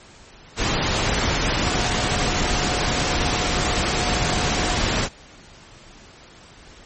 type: tone in noise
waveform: sine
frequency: 724 Hz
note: F#5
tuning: 38 cents flat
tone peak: -31 dBFS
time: 1.63-4.81 s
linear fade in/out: 50 ms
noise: pink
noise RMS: -21 dBFS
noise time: 0.56-5.09 s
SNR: -13 dB
effects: pink hiss -46 dBFS RMS until 6.85 s + MP3 32 kbps